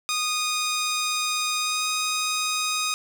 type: tone with pitch glide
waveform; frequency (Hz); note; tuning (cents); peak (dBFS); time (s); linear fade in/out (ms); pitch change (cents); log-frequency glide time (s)
10% pulse; 1236 to 1248.2; D#6 to D#6; -12 to +5; -15; 0.09-2.94; 0; +17; 1.59-1.88
effects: none